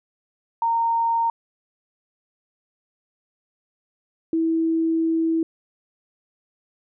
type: tone pair in turn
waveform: sine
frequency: 922 / 326 Hz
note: A#5 / E4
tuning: -19 / -19 cents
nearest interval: octave + tritone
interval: 1800 cents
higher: first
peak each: -18 dBFS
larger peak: neither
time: 0.62-1.3 / 4.33-5.43 s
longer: second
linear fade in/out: 2 ms
effects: none